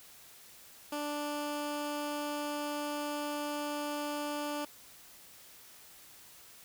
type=tone; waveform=15% pulse; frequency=293.7 Hz; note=D4; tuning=in tune; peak=-28 dBFS; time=0.92-4.65 s; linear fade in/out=5 ms; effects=white hiss -55 dBFS RMS until 6.64 s